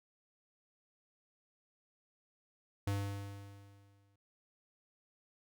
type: tone with exponential decay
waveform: square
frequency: 100 Hz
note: G2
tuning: 35 cents sharp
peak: -32 dBFS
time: 2.87-4.16 s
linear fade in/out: 5 ms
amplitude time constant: 280 ms
effects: none